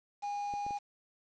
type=tone; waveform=triangle; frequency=817 Hz; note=G#5; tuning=29 cents flat; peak=-32 dBFS; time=0.22-0.79 s; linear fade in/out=20 ms
type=clicks; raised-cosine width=2 ms; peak=-34 dBFS; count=3; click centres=0.538 / 0.665 / 0.708 s
effects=resampled to 16000 Hz + 9-bit